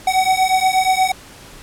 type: beating tone pair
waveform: square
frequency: 749 / 757.4 Hz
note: F#5 / F#5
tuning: +21 / +40 cents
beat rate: 8.4 Hz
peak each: -17 / -17 dBFS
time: 0.07-1.12 s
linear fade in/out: 5 ms
effects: pink hiss -40 dBFS RMS until 1.62 s + low-pass 12000 Hz 12 dB/octave